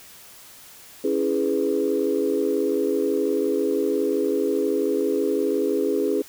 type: chord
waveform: sine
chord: C# minor seventh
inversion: none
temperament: equal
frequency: 277.2 / 329.6 / 415.3 / 493.9 Hz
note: C#4 / E4 / G#4 / B4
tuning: 0 / 0 / 0 / 0 cents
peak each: -26 / -26 / -22 / -27 dBFS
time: 1.04-6.22 s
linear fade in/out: 5 ms
effects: tanh soft clip ceiling -10 dBFS + white hiss -46 dBFS RMS until 6.28 s